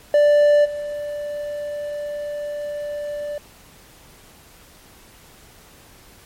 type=tone with level steps; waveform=triangle; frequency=587.3 Hz; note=D5; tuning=in tune; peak=-9 / -23 dBFS; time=0.14-3.38 s; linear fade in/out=2 ms; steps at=0.64 s; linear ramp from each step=20 ms; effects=pink hiss -48 dBFS RMS until 6.25 s + MP3 64 kbps